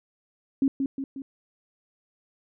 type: tone with echo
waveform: sine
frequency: 271.2 Hz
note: C#4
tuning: 38 cents flat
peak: -18 dBFS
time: 0.62-0.68 s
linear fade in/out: 2 ms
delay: 180 ms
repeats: 3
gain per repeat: -5 dB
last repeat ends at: 1.22 s
effects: none